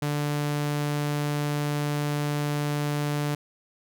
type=tone; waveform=sawtooth; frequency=146.83 Hz; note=D3; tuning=in tune; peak=-21 dBFS; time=0.02-3.35 s; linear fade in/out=5 ms; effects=none